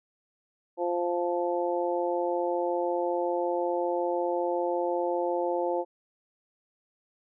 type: harmonic tone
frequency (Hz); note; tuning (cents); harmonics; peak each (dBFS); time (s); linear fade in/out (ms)
174.61; F3; 0; 2 / 3 / 4 / 5; -30 / -29 / -34 / -33; 0.77-5.85; 50
effects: none